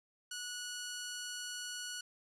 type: tone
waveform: 10% pulse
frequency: 1466 Hz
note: F#6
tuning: 16 cents flat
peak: -32 dBFS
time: 0.31-2.01 s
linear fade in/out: 5 ms
effects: low-pass 12000 Hz 12 dB/octave